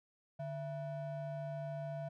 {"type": "ring-modulated tone", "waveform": "triangle", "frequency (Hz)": 407.7, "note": "G#4", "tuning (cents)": -32, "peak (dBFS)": -34, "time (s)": [0.39, 2.09], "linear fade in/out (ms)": 10, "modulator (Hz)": 260, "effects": []}